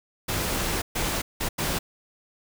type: noise bursts at uneven times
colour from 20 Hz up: pink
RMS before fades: -27 dBFS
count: 4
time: 0.28-0.82 / 0.95-1.22 / 1.4-1.49 / 1.58-1.79 s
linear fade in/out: 10 ms
effects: none